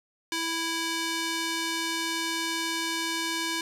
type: tone with band-pass filter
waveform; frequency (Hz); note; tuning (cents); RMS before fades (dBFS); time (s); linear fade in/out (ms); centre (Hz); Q
square; 329.6; E4; 0; -30; 0.32-3.61; 2; 4300; 0.59
effects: none